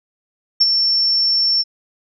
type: tone with ADSR envelope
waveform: sine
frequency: 5420 Hz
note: E8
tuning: 47 cents sharp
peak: -7 dBFS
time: 0.6-1.64 s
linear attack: 15 ms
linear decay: 32 ms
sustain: -6 dB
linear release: 34 ms
effects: none